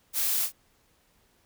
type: noise with echo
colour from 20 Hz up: blue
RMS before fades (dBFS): -27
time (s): 0.13-0.49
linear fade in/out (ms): 50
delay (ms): 35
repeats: 1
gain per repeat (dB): -10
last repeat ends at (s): 0.525
effects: pink hiss -66 dBFS RMS until 1.45 s